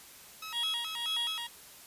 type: tone with vibrato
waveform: 15% pulse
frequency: 1102 Hz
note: C#6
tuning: 11 cents flat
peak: -33 dBFS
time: 0.42-1.47 s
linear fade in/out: 5 ms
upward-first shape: square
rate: 4.7 Hz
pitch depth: 270 cents each way
type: tone with tremolo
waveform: triangle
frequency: 3322 Hz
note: G#7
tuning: in tune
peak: -28 dBFS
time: 0.52-1.49 s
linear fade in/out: 50 ms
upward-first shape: sine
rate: 1.9 Hz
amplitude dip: 65%
effects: white hiss -52 dBFS RMS until 1.86 s + resampled to 32000 Hz